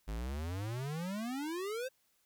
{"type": "exponential sweep", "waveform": "square", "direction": "up", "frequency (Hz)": [49.93, 536], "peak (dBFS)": -37, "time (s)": [0.07, 1.89], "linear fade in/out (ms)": 20, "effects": ["white hiss -74 dBFS RMS until 2.25 s"]}